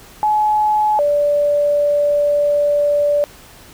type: tone pair in turn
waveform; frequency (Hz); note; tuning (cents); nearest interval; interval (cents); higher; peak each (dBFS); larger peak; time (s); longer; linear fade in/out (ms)
sine; 850 / 582.8; G#5 / D5; +40 / -13; perfect fifth; 653; first; -12; neither; 0.23-0.99 / 0.99-3.24; second; 0
effects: pink hiss -42 dBFS RMS until 3.73 s